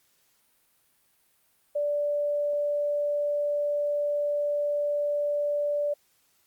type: tone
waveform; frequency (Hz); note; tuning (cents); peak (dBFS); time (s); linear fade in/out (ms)
sine; 584; D5; -10; -24; 1.75-5.94; 10
effects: white hiss -67 dBFS RMS until 6.46 s + Opus 48 kbps